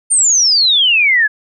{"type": "exponential sweep", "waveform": "sine", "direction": "down", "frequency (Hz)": [9060, 1658], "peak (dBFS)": -8, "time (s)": [0.1, 1.28], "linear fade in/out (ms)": 20, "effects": []}